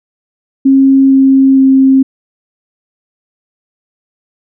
sine tone with pitch steps, 270 / 268.3 / 266.6 Hz, C#4 / C4 / C4, -45 / +44 / +33 cents, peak -3 dBFS, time 0.65-2.03 s, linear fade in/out 10 ms, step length 460 ms, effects none

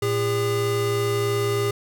square tone pair together, 114.1 / 405.5 Hz, A#2 / G#4, -37 / -41 cents, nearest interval octave + minor seventh, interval 2196 cents, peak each -26 / -23 dBFS, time 0.02-1.71 s, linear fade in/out 5 ms, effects none

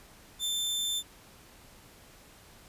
sawtooth tone, 3551 Hz, A7, 15 cents sharp, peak -26 dBFS, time 0.39-1.03 s, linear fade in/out 50 ms, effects pink hiss -55 dBFS RMS until 2.68 s + resampled to 32000 Hz

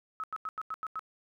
sine tone bursts, 1287 Hz, E6, 42 cents flat, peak -33 dBFS, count 7, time 0.2-0.993 s, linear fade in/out 0 ms, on 37 ms, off 89 ms, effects 12-bit

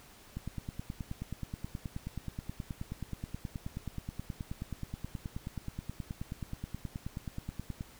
click train, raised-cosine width 5 ms, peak -25 dBFS, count 71, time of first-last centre 0.37-7.809 s, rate 9.41 Hz, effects pink hiss -56 dBFS RMS until 7.99 s

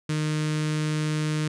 sawtooth tone with notch filter, 153.5 Hz, D#3, 23 cents flat, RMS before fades -26 dBFS, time 0.09-1.48 s, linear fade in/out 5 ms, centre 740 Hz, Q 0.9, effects resampled to 22050 Hz

